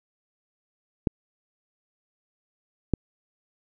clicks, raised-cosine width 3 ms, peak -8 dBFS, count 2, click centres 1.072 / 2.937 s, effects none

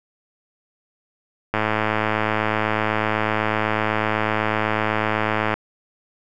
click train, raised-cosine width 0.5 ms, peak -5 dBFS, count 433, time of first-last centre 1.54-5.54 s, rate 108 Hz, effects none

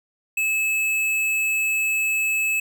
sine tone with tanh clipping, 2600 Hz, E7, 24 cents flat, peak -21 dBFS, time 0.37-2.6 s, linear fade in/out 5 ms, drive 16 dB, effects none

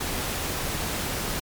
pink noise, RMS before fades -29 dBFS, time 0-1.4 s, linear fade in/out 10 ms, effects MP3 96 kbps

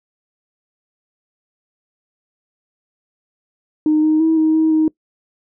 sine tone with pitch steps, 307.4 / 310.9 / 321.8 / 314.9 / 317.6 / 313.7 Hz, D#4 / D#4 / E4 / D#4 / D#4 / D#4, -21 / -1 / -42 / +21 / +36 / +14 cents, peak -10 dBFS, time 3.86-4.88 s, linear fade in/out 2 ms, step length 170 ms, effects noise-tail reverb RT60 0.1 s tail -23 dB re dry + tanh soft clip ceiling -7 dBFS

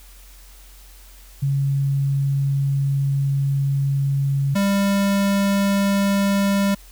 sine / square tone pair in turn, 138.59 / 198.65 Hz, C#3 / G3, 0 / +23 cents, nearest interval tritone, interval 623 cents, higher second, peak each -17 / -17 dBFS, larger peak neither, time 1.42-4.55 / 4.55-6.75 s, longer first, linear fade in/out 10 ms, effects added 45 Hz sine -43 dBFS peak until 6.91 s + white hiss -49 dBFS RMS until 6.91 s

